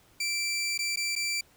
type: tone with dropouts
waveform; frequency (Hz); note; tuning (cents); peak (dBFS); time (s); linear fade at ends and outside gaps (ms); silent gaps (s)
20% pulse; 2340; D7; -7; -23; 0.2-1.41; 5; 0.778-0.789 / 0.96-0.971 / 1.154-1.161
effects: pink hiss -61 dBFS RMS until 1.56 s